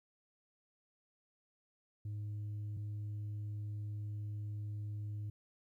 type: tone pair in turn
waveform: sine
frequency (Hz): 104.5 / 104.5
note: G#2 / G#2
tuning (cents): +11 / +11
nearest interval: unison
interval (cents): 0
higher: neither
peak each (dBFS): -36 / -36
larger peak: neither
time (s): 2.05-2.77 / 2.77-5.3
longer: second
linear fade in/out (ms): 5
effects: tanh soft clip ceiling -38 dBFS + 13-bit